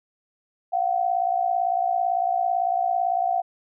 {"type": "tone pair together", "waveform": "sine", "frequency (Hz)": [698.5, 756.4], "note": ["F5", "F#5"], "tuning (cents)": [0, 38], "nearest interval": "minor second", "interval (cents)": 138, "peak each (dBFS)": -23, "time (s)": [0.72, 3.42], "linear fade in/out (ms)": 20, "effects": []}